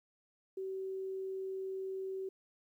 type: tone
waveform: sine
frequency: 381.9 Hz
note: G4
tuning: 45 cents flat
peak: -37 dBFS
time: 0.57-2.29 s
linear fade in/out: 5 ms
effects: 12-bit